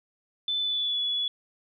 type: tone with pitch glide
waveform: sine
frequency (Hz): 3513 to 3407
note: A7 to G#7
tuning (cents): -3 to +44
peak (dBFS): -25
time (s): 0.48-1.28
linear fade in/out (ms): 2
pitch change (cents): -53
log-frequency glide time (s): 0.6-1
effects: none

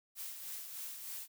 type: noise with tremolo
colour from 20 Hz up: blue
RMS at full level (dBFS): -43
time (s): 0.15-1.28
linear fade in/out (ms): 50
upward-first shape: sine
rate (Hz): 3.3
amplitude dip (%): 45
effects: none

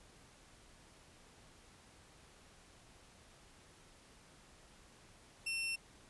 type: tone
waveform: sawtooth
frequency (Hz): 2700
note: E7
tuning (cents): +41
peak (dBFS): -33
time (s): 5.46-5.76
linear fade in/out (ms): 10
effects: pink hiss -62 dBFS RMS until 6.09 s + resampled to 24000 Hz

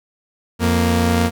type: tone pair together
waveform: sawtooth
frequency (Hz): 87.31 / 233.1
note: F2 / A#3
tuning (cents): 0 / 0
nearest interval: octave + perfect fourth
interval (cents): 1700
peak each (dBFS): -13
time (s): 0.59-1.31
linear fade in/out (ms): 50
effects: none

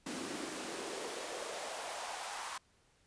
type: noise with high-pass filter sweep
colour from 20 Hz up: pink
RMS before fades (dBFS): -42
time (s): 0.06-2.58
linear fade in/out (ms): 5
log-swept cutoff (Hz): 240 to 1000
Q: 2.5
effects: pink hiss -70 dBFS RMS until 3.06 s + resampled to 22050 Hz

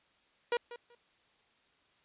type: tone with echo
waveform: sawtooth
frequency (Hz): 478.2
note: A#4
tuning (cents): +44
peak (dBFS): -24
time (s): 0.52-0.57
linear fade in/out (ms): 2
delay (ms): 190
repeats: 2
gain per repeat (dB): -15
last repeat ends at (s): 0.95
effects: white hiss -69 dBFS RMS until 2.04 s + resampled to 8000 Hz

